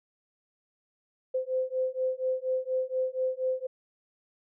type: beating tone pair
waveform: sine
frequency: 514 / 518.2 Hz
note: C5 / C5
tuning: -31 / -17 cents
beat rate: 4.2 Hz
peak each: -30 / -30 dBFS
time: 1.34-3.67 s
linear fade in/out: 10 ms
effects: none